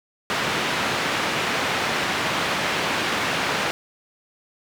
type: band-pass noise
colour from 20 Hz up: white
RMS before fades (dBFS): -24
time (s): 0.3-3.71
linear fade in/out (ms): 0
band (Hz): 120 to 2500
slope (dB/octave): 12
effects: none